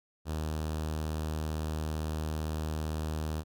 sawtooth tone with notch filter, 77.78 Hz, D#2, in tune, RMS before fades -34 dBFS, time 0.25-3.44 s, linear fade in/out 50 ms, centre 2100 Hz, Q 2, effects none

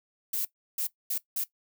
violet noise bursts at uneven times, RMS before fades -30 dBFS, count 4, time 0.33-0.45 / 0.78-0.87 / 1.1-1.18 / 1.36-1.44 s, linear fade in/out 5 ms, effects noise-tail reverb RT60 0.1 s tail -17 dB re dry

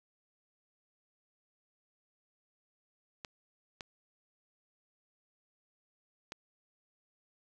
clicks, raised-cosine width 0.2 ms, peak -24 dBFS, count 3, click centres 3.248 / 3.808 / 6.321 s, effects none

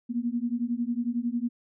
sine beating tone pair, 233.1 / 244.1 Hz, A#3 / B3, 0 / -20 cents, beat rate 11 Hz, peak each -29 dBFS, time 0.09-1.49 s, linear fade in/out 20 ms, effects none

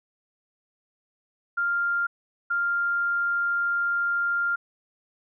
sine tone pair in turn, 1396.9 / 1396.9 Hz, F6 / F6, 0 / 0 cents, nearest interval unison, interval 0 cents, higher neither, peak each -22 / -22 dBFS, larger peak neither, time 1.57-2.07 / 2.5-4.56 s, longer second, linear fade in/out 10 ms, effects none

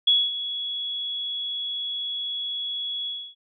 sine tone with ADSR envelope, 3364 Hz, G#7, 22 cents sharp, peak -14 dBFS, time 0.07-3.35 s, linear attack 7 ms, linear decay 230 ms, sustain -13 dB, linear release 280 ms, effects none

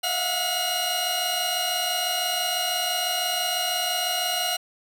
sawtooth tone cluster, 653 / 701 / 727 / 2872 / 4057 Hz, E5 / F5 / F#5 / F7 / B7, -17 / +6 / -31 / +48 / +46 cents, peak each -31 / -32 / -25 / -24 / -28 dBFS, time 0.03-4.57 s, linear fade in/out 10 ms, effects none

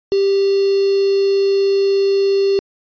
sine tone with quantisation, 393.9 Hz, G4, 8 cents sharp, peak -12 dBFS, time 0.12-2.59 s, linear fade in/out 0 ms, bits 4, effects resampled to 11025 Hz

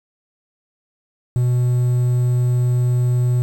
triangle tone with quantisation, 123.47 Hz, B2, in tune, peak -12 dBFS, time 1.36-3.42 s, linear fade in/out 0 ms, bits 7, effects none

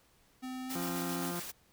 square tone with pitch glide, 256.8 to 266.9 Hz, C4 to C4, -32 to +35 cents, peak -39 dBFS, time 0.42-1.32 s, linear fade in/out 20 ms, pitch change +67 cents, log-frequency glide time 0.66-0.78 s
white noise with tremolo, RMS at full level -41 dBFS, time 0.69-1.52 s, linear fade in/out 20 ms, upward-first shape square, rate 7.5 Hz, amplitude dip 25%
harmonic tone, 174.2 Hz, F3, 4 cents flat, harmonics 1 / 2 / 3 / 4 / 5 / 6 / 7 / 8 / 9, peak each -39 / -41 / -49 / -47 / -51 / -50 / -48 / -51 / -52 dBFS, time 0.75-1.4 s, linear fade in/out 5 ms
effects pink hiss -67 dBFS RMS until 1.72 s

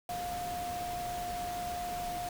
sine tone in noise, 708 Hz, F5, 23 cents sharp, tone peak -35 dBFS, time 0.09-2.29 s, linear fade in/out 2 ms, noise pink, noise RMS -43 dBFS, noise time 0.09-2.29 s, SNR +5 dB, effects none

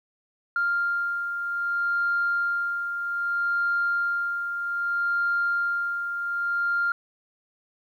sine beating tone pair, 1396.9 / 1397.53 Hz, F6 / F6, 0 / +1 cents, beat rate 0.63 Hz, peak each -32 / -23 dBFS, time 0.56-6.92 s, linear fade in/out 2 ms, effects tanh soft clip ceiling -16 dBFS + 10-bit

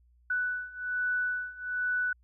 sine beating tone pair, 1486 / 1487.2 Hz, F#6 / F#6, +7 / +8 cents, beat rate 1.2 Hz, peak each -33 / -31 dBFS, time 0.3-2.13 s, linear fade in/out 5 ms, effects added 60 Hz sine -60 dBFS peak until 2.23 s

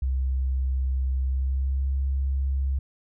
sine tone with pitch glide, 65.41 to 67.52 Hz, C2 to C#2, 0 to -45 cents, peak -22 dBFS, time 0.02-2.79 s, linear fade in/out 5 ms, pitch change +55 cents, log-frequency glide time 1.23-1.89 s, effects none

